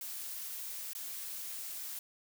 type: noise with dropouts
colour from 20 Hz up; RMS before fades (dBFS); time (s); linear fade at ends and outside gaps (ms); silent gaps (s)
blue; -42; 0.01-1.99; 2; 0.933-0.95
effects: none